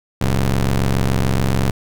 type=ring-modulated tone; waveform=25% pulse; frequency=67.4 Hz; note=C#2; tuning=48 cents flat; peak=-8 dBFS; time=0.21-1.71 s; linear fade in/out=5 ms; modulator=57 Hz; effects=none